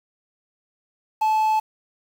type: tone with quantisation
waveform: triangle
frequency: 869 Hz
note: A5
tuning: 22 cents flat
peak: -15 dBFS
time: 1.21-1.6 s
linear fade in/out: 10 ms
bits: 7
effects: none